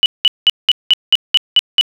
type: tone bursts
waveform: sine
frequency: 2960 Hz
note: F#7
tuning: in tune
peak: -5 dBFS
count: 9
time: 0.03-1.811 s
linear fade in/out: 0 ms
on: 29 ms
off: 190 ms
effects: none